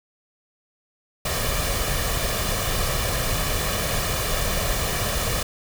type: noise with comb filter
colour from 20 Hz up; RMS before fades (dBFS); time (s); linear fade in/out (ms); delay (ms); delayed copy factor
pink; -24; 1.25-5.43; 5; 1.7; +0.55
effects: none